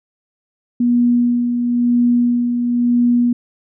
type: tone with tremolo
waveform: sine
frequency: 241.3 Hz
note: B3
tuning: 40 cents flat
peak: -10 dBFS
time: 0.8-3.33 s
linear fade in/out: 5 ms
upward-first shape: sine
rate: 0.99 Hz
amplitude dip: 45%
effects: none